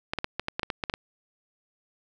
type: clicks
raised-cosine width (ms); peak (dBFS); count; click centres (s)
0.3; -12; 11; 0.135 / 0.187 / 0.244 / 0.396 / 0.484 / 0.595 / 0.632 / 0.702 / 0.838 / 0.898 / 0.939
effects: none